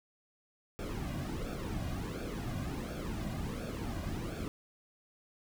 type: noise with flanger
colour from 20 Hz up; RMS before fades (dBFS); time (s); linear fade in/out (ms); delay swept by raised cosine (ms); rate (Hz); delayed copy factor
brown; -38; 0.79-4.48; 0; 1 to 2.3; 1.4; -0.7
effects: none